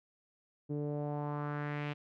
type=tone with low-pass filter sweep; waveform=sawtooth; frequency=146.83 Hz; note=D3; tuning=in tune; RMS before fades=-37 dBFS; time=0.69-1.94 s; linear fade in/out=20 ms; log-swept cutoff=370 to 2800 Hz; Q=2.4; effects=none